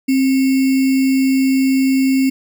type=tone with sample-and-hold; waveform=sine; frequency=265.4 Hz; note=C4; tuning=25 cents sharp; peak=-11 dBFS; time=0.08-2.3 s; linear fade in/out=10 ms; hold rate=2450 Hz; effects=none